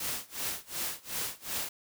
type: noise with tremolo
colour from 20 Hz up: white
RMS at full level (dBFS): -33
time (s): 0-1.69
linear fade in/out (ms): 5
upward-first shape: sine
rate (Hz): 2.7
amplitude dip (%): 95
effects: none

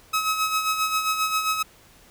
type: tone with tremolo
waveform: sawtooth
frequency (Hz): 1280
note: D#6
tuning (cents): +49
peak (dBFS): -16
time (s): 0.13-1.63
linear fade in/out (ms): 10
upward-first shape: sine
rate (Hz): 7.5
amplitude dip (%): 55
effects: pink hiss -53 dBFS RMS until 2.1 s

